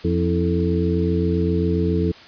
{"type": "harmonic tone with a mistuned harmonic", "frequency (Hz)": 87.31, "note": "F2", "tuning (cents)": 0, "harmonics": [1, 2, 3, 4, 5], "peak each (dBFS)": [-22, -22, -28, -24, -24], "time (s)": [0.04, 2.12], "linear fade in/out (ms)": 10, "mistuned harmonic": 4, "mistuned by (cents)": -100, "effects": ["white hiss -43 dBFS RMS until 2.27 s", "resampled to 11025 Hz"]}